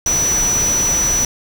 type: tone in noise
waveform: sine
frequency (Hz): 5920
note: F#8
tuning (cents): 0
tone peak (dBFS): -14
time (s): 0.06-1.25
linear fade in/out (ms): 2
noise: pink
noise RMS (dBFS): -23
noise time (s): 0.06-1.25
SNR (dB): +6
effects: none